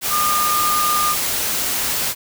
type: tone in noise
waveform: sine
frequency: 1212 Hz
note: D#6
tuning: 46 cents flat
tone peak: -17 dBFS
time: 0.09-1.16 s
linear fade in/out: 50 ms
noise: white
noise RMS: -21 dBFS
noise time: 0.01-2.15 s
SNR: +1 dB
effects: none